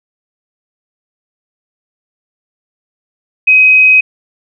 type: tone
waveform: sine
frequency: 2526 Hz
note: D#7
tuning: 26 cents sharp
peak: -3 dBFS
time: 3.47-4.01 s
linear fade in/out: 10 ms
effects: none